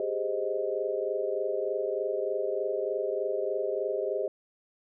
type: chord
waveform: sine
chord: Ab major seventh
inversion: third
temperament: equal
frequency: 392 / 415.3 / 523.3 / 622.3 Hz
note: G4 / Ab4 / C5 / Eb5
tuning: 0 / 0 / 0 / 0 cents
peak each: -33 dBFS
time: 0-4.28 s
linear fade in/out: 2 ms
effects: none